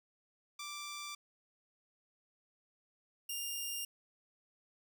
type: tone pair in turn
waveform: 10% pulse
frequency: 1174.7 / 2807 Hz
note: D6 / F7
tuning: 0 / +8 cents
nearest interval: octave + minor third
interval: 1508 cents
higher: second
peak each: -34 / -29 dBFS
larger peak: second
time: 0.59-1.15 / 3.29-3.85 s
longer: neither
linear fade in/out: 5 ms
effects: none